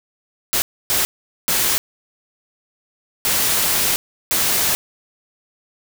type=noise bursts at uneven times; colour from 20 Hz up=white; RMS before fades=-18 dBFS; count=5; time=0.53-0.62 / 0.9-1.05 / 1.48-1.78 / 3.25-3.96 / 4.31-4.75 s; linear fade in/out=0 ms; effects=none